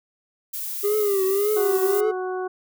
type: noise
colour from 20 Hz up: violet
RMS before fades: -30 dBFS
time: 0.53-2.01 s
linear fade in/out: 10 ms
type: tone with vibrato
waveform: triangle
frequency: 402.1 Hz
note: G4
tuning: 44 cents sharp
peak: -17 dBFS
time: 0.83-2.12 s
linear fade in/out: 20 ms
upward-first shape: triangle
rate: 1.8 Hz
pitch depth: 120 cents each way
type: harmonic tone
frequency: 370 Hz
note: F#4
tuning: in tune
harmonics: 1 / 2 / 3 / 4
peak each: -26 / -32 / -36 / -38 dBFS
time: 1.56-2.48 s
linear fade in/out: 10 ms
effects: none